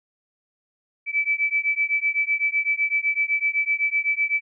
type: beating tone pair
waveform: sine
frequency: 2305 / 2312.9 Hz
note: D7 / D7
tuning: -33 / -27 cents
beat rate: 7.9 Hz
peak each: -23 dBFS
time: 1.06-4.41 s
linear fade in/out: 50 ms
effects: none